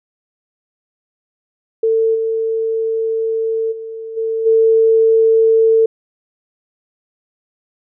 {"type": "tone with level steps", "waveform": "sine", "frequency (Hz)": 447.9, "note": "A4", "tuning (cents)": 31, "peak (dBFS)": [-11, -15, -25, -16, -8], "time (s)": [1.83, 5.86], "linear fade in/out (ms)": 5, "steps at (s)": [2.14, 3.71, 4.16, 4.45], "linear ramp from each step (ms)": 20, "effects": []}